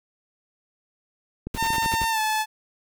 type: click train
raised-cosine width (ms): 3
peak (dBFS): -18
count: 8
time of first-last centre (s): 1.47-2.017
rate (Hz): 12.8
type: noise bursts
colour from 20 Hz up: pink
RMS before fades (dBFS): -34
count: 6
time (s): 1.54-2.048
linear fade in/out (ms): 5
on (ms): 43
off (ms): 50
type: tone with pitch glide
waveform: sawtooth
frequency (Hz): 906 to 866.1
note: A#5 to A5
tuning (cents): -50 to -28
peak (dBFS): -18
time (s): 1.56-2.46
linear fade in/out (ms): 50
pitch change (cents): -78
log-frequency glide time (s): 2.1-2.2
effects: none